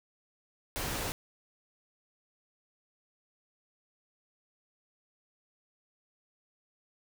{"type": "noise", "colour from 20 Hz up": "pink", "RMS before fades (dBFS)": -35, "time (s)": [0.76, 1.12], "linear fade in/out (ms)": 0, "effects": []}